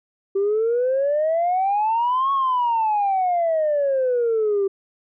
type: exponential two-way sweep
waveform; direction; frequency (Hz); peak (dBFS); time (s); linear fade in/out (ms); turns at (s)
sine; up then down; 386.4 to 1111 to 386.4; -16; 0.35-4.68; 10; 2.32
effects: tanh soft clip ceiling -14 dBFS